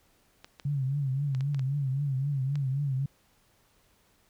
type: clicks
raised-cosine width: 0.2 ms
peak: -27 dBFS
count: 7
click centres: 0.445 / 0.598 / 1.349 / 1.408 / 1.546 / 1.594 / 2.556 s
type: tone with vibrato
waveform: sine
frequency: 137.6 Hz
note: C#3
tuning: 12 cents flat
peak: -26 dBFS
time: 0.65-3.06 s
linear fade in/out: 5 ms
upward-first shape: triangle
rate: 3.8 Hz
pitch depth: 120 cents each way
effects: pink hiss -66 dBFS RMS until 4.29 s